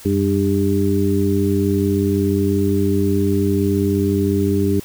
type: harmonic tone with a mistuned harmonic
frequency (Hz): 99.5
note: G2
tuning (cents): +26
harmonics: 1 / 2 / 3 / 4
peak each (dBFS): -20 / -20 / -20 / -20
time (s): 0.05-4.8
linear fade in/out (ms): 5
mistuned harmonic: 1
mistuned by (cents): -110
effects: white hiss -40 dBFS RMS until 4.84 s